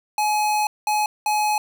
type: tone bursts at uneven times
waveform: square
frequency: 845 Hz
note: G#5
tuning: 30 cents sharp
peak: -19 dBFS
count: 3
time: 0.18-0.67 / 0.87-1.06 / 1.26-1.58 s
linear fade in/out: 2 ms
effects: none

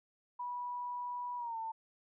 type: tone with pitch glide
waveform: sine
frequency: 978 to 896.8 Hz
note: B5 to A5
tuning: -17 to +33 cents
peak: -37 dBFS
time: 0.39-1.72 s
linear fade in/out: 10 ms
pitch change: -150 cents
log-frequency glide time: 1.37-1.58 s
effects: none

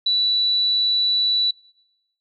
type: tone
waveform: sine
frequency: 3951 Hz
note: B7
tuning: in tune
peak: -16 dBFS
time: 0.06-1.51 s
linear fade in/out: 5 ms
effects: noise-tail reverb RT60 0.9 s tail -25 dB re dry

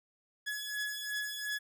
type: beating tone pair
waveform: sawtooth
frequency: 1691 / 1693.8 Hz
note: G#6 / G#6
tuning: +31 / +34 cents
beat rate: 2.8 Hz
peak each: -36 / -34 dBFS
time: 0.46-1.59 s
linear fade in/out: 20 ms
effects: none

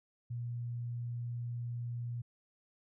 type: tone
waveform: sine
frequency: 119.6 Hz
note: A#2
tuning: 45 cents sharp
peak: -36 dBFS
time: 0.3-2.22 s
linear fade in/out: 10 ms
effects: none

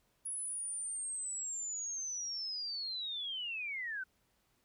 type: linear sweep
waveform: sine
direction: down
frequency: 10420 to 1480 Hz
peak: -37 dBFS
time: 0.25-4.04 s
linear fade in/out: 10 ms
effects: pink hiss -75 dBFS RMS until 4.64 s

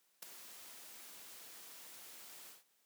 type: noise with ADSR envelope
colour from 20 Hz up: white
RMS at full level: -44 dBFS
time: 0.22-2.64 s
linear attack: 8 ms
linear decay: 6 ms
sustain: -10 dB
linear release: 160 ms
effects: white hiss -75 dBFS RMS until 2.85 s + high-pass 200 Hz 12 dB/octave

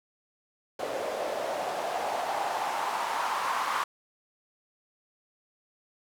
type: noise with band-pass filter sweep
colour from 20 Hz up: white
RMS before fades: -31 dBFS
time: 0.79-3.84 s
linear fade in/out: 5 ms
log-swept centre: 530 to 1100 Hz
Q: 3.8
effects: none

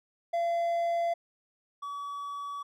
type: tone pair in turn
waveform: triangle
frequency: 682 / 1139.1 Hz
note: F5 / C#6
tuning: -41 / +47 cents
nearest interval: major sixth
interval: 888 cents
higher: second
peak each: -24 / -33 dBFS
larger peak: first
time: 0.33-1.14 / 1.82-2.63 s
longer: neither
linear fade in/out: 10 ms
effects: none

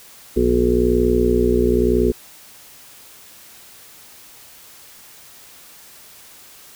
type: harmonic tone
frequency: 60.9 Hz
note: B1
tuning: 24 cents flat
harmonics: 1 / 2 / 3 / 4 / 6 / 7 / 8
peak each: -21 / -29 / -29 / -20 / -18 / -19 / -29 dBFS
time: 0.36-2.12 s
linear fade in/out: 10 ms
effects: white hiss -44 dBFS RMS until 6.75 s

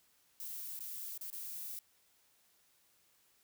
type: noise with dropouts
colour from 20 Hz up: violet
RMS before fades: -44 dBFS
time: 0.4-1.79 s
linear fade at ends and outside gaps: 1 ms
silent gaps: 0.791-0.805 / 1.177-1.21 / 1.302-1.328 s
effects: white hiss -71 dBFS RMS until 3.43 s

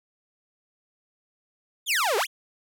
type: exponential two-way sweep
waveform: sawtooth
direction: down then up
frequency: 3729 to 381.3 to 3729 Hz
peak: -18 dBFS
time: 1.86-2.27 s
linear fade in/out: 50 ms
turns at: 2.17 s
effects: none

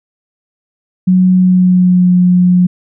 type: tone with pitch glide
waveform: sine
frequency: 184.1 to 179.79 Hz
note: F#3 to F#3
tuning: -8 to -49 cents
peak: -5 dBFS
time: 1.07-2.67 s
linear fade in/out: 10 ms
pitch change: -41 cents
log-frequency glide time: 1.34-2.13 s
effects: none

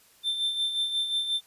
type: tone with tremolo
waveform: triangle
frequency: 3563 Hz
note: A7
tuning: 21 cents sharp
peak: -22 dBFS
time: 0.23-1.41 s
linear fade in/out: 50 ms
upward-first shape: sine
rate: 5.6 Hz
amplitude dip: 55%
effects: white hiss -59 dBFS RMS until 1.46 s + resampled to 32000 Hz

